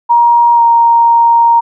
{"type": "tone with pitch glide", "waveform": "sine", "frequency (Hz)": [945, 932.5], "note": ["A#5", "A#5"], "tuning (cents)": [23, 0], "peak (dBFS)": -4, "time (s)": [0.09, 1.61], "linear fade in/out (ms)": 20, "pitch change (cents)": -23, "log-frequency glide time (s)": [0.55, 0.61], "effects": []}